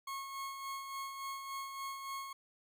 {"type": "tone with tremolo", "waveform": "40% pulse", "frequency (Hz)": 1091, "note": "C#6", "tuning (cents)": -28, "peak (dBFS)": -38, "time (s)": [0.07, 2.33], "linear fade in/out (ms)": 5, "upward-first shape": "sine", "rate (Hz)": 3.5, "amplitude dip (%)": 45, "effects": []}